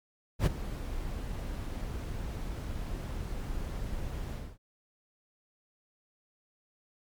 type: noise with ADSR envelope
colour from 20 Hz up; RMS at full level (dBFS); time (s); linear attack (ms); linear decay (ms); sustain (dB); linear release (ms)
brown; -21; 0.39-4.58; 74; 15; -15; 250
effects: MP3 96 kbps